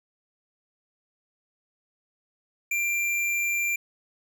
sine tone with tanh clipping, 2372 Hz, D7, 17 cents sharp, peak -25 dBFS, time 2.71-3.76 s, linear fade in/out 5 ms, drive 18 dB, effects none

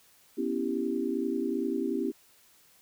sine chord, C# half-diminished seventh, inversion third, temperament equal, 246.9 / 277.2 / 329.6 / 392 Hz, B3 / C#4 / E4 / G4, 0 / 0 / 0 / 0 cents, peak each -33 dBFS, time 0.37-2.12 s, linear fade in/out 20 ms, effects white hiss -61 dBFS RMS until 2.81 s

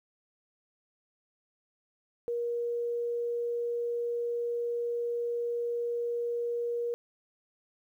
sine tone, 474.3 Hz, A#4, 30 cents sharp, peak -29 dBFS, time 2.28-6.94 s, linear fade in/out 0 ms, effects 11-bit

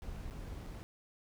brown noise with dropouts, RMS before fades -44 dBFS, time 0.02-0.83 s, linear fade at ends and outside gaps 0 ms, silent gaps 0.3-0.309 / 0.663-0.668 s, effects none

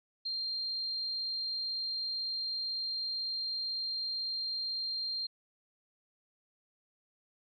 sine tone, 4186 Hz, C8, in tune, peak -33 dBFS, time 0.25-5.27 s, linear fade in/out 10 ms, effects none

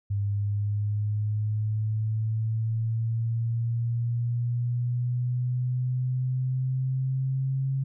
sine linear sweep, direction up, 100.5 to 135 Hz, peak -24 dBFS, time 0.1-7.84 s, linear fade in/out 10 ms, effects none

